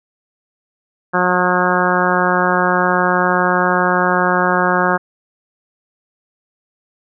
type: harmonic tone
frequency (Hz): 180.5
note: F#3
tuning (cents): -43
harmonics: 1 / 2 / 3 / 4 / 5 / 6 / 7 / 8 / 9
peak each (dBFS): -21 / -21 / -21 / -21 / -21 / -21 / -21 / -21 / -21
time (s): 1.13-4.98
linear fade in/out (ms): 20
effects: none